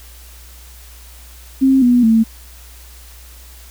sine tone with pitch steps, 266.5 / 244.4 / 224.1 Hz, C4 / B3 / A3, +32 / -18 / +32 cents, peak -8 dBFS, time 1.61-2.24 s, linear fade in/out 20 ms, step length 210 ms, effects added 60 Hz sine -38 dBFS peak until 3.7 s + white hiss -43 dBFS RMS until 3.7 s

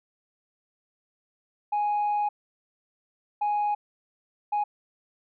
sine tone bursts at uneven times, 830.6 Hz, G#5, in tune, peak -21 dBFS, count 3, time 1.72-2.29 / 3.41-3.75 / 4.52-4.64 s, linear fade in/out 10 ms, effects tanh soft clip ceiling -21 dBFS

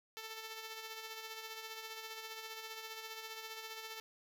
5% pulse tone with tremolo, 442.8 Hz, A4, 11 cents sharp, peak -32 dBFS, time 0.17-4 s, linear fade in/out 0 ms, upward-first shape sine, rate 15 Hz, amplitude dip 45%, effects none

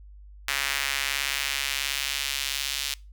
sawtooth tone with high-pass filter sweep, 138.59 Hz, C#3, in tune, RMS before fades -29 dBFS, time 0.48-2.94 s, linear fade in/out 2 ms, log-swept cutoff 1900 to 3400 Hz, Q 1.3, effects noise-tail reverb RT60 0.3 s tail -24 dB re dry + added 50 Hz sine -44 dBFS peak until 3.12 s

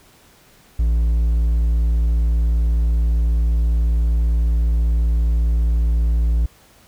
triangle tone with hard clipping, 57.4 Hz, A#1, 26 cents flat, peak -15 dBFS, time 0.79-6.46 s, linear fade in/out 5 ms, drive 6 dB, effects pink hiss -51 dBFS RMS until 6.87 s

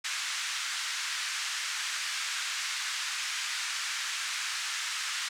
pink band-pass noise, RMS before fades -34 dBFS, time 0.04-5.29 s, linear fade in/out 10 ms, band 1400 to 7900 Hz, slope 24 dB/octave, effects none

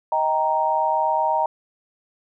sine chord, Eb major, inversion none, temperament equal with one note detuned, 628 / 784 / 932.3 Hz, Eb5 / G5 / Bb5, +16 / 0 / 0 cents, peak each -24 / -24 / -20 dBFS, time 0.12-1.46 s, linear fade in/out 2 ms, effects none

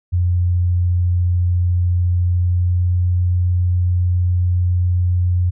sine tone with pitch glide, 88.6 to 89.27 Hz, F2 to F2, +25 to +38 cents, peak -13 dBFS, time 0.12-5.51 s, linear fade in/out 20 ms, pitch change +13 cents, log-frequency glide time 2.21-3.01 s, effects none

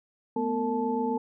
sine tone cluster, 219 / 246.7 / 454.5 / 872 Hz, A3 / B3 / A#4 / A5, -8 / -2 / -44 / -16 cents, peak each -35 / -29 / -30 / -31 dBFS, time 0.36-1.18 s, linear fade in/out 5 ms, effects none

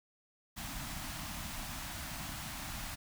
pink band-stop noise, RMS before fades -42 dBFS, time 0.56-2.96 s, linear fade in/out 20 ms, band 300 to 640 Hz, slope 48 dB/octave, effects none

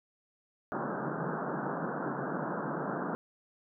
pink band-pass noise, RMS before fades -35 dBFS, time 0.72-3.15 s, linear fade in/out 0 ms, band 140 to 1600 Hz, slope 96 dB/octave, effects none

